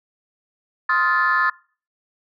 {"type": "chord", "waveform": "sine", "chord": "F dominant seventh", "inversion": "second", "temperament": "just", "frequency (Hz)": [1047.7, 1257.2, 1396.9, 1746.1], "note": ["C6", "Eb6", "F6", "A6"], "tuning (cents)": [2, 18, 0, -14], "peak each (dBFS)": [-21, -21, -23, -18], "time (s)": [0.89, 1.5], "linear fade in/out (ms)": 5, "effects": ["noise-tail reverb RT60 0.4 s tail -22 dB re dry", "tanh soft clip ceiling -9 dBFS"]}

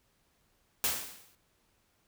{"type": "noise with exponential decay", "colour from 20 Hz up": "white", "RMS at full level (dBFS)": -27, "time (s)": [0.84, 1.35], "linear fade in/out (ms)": 0, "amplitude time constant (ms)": 110, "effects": ["pink hiss -72 dBFS RMS until 2.07 s"]}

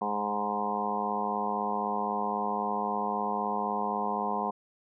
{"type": "harmonic tone with a mistuned harmonic", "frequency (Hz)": 103.83, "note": "G#2", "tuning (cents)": 0, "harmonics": [2, 3, 4, 5, 6, 7, 8, 9, 10], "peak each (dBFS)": [-36, -46, -38, -40, -45, -34, -36, -34, -35], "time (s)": [0.01, 4.51], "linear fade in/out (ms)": 10, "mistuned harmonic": 9, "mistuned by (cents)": 15, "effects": []}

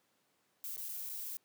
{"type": "noise with dropouts", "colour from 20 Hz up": "violet", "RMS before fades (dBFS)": -42, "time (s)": [0.64, 1.37], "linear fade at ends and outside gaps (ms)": 0, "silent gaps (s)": [[0.763, 0.778], [0.887, 0.891], [1.092, 1.097]], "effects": ["pink hiss -75 dBFS RMS until 1.44 s", "high-pass 200 Hz 12 dB/octave"]}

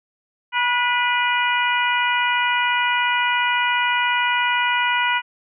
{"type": "harmonic tone with a mistuned harmonic", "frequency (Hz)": 485.7, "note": "B4", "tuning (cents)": -29, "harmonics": [2, 3, 4, 5, 6], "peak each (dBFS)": [-21, -23, -24, -25, -26], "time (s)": [0.52, 5.22], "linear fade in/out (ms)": 50, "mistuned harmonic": 4, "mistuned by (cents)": 38, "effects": []}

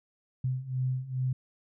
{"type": "beating tone pair", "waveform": "sine", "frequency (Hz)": [127.4, 129.8], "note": ["C3", "C3"], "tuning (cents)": [-46, -13], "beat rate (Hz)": 2.4, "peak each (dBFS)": [-33, -30], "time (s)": [0.44, 1.33], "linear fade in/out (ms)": 5, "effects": []}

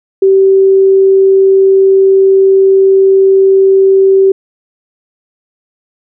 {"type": "tone", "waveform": "sine", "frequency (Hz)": 386.2, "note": "G4", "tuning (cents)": -26, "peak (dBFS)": -3, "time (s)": [0.22, 4.32], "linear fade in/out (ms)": 5, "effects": []}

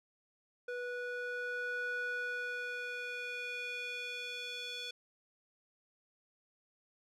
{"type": "tone with band-pass filter sweep", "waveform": "square", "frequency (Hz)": 490, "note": "B4", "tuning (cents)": -14, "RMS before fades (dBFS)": -40, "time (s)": [0.68, 4.91], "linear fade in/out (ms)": 5, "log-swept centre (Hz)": [1000, 3500], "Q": 2.8, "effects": []}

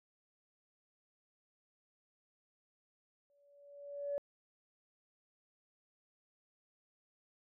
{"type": "tone with exponential growth", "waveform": "sine", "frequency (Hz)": 571, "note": "D5", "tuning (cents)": -49, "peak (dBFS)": -32, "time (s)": [3.3, 4.18], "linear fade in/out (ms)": 0, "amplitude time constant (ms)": 190, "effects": ["tanh soft clip ceiling -28 dBFS"]}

